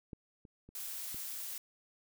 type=clicks; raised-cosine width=3 ms; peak=-31 / -41 / -41 / -37 dBFS; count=4; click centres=0.132 / 0.452 / 0.69 / 1.145 s
type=noise; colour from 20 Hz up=blue; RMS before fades=-42 dBFS; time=0.75-1.58 s; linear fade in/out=2 ms
effects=none